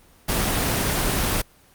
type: noise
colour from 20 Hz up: pink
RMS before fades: -22 dBFS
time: 0.28-1.42 s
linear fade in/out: 10 ms
effects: pink hiss -54 dBFS RMS until 1.74 s + Opus 24 kbps

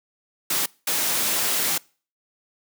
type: noise bursts at uneven times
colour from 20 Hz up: white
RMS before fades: -23 dBFS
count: 2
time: 0.5-0.66 / 0.87-1.78 s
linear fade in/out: 5 ms
effects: noise-tail reverb RT60 0.4 s tail -25 dB re dry + high-pass 150 Hz 12 dB/octave

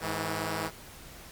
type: tone pair together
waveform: 5% pulse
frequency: 104.9 / 162.01 Hz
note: G#2 / E3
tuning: +18 / -30 cents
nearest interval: minor sixth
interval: 752 cents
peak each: -23 / -21 dBFS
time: 0-0.71 s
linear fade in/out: 50 ms
effects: pink hiss -48 dBFS RMS until 1.31 s + MP3 96 kbps

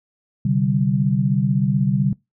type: chord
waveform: sine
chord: C suspended second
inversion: none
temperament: equal with one note detuned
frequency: 130.81 / 146.83 / 193.86 Hz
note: C3 / D3 / G3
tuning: 0 / 0 / -19 cents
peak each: -20 dBFS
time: 0.45-2.13 s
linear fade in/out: 5 ms
effects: noise-tail reverb RT60 0.2 s tail -23 dB re dry

